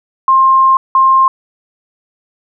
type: tone bursts at uneven times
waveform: sine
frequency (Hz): 1060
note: C6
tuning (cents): +22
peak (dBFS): -5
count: 2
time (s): 0.28-0.77 / 0.95-1.28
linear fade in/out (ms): 2
effects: none